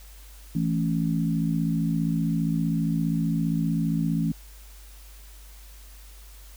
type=chord; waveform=sine; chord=A major; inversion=second; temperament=equal; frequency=164.81 / 220 / 277.2 Hz; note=E3 / A3 / C#4; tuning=0 / 0 / 0 cents; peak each=-24 / -28 / -29 dBFS; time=0.55-4.32 s; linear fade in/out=5 ms; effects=added 50 Hz sine -44 dBFS peak until 6.56 s + white hiss -52 dBFS RMS until 6.56 s